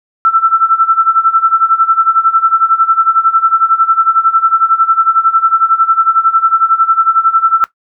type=tone with tremolo; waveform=sine; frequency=1333 Hz; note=E6; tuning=19 cents sharp; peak=-3 dBFS; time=0.25-7.64 s; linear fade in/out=0 ms; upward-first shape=sine; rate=11 Hz; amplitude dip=85%; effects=noise-tail reverb RT60 0.1 s tail -17 dB re dry